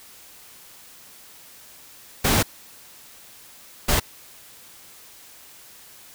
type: noise bursts at uneven times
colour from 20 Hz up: pink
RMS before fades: -19 dBFS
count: 2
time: 2.24-2.43 / 3.88-4 s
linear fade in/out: 10 ms
effects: white hiss -47 dBFS RMS until 6.14 s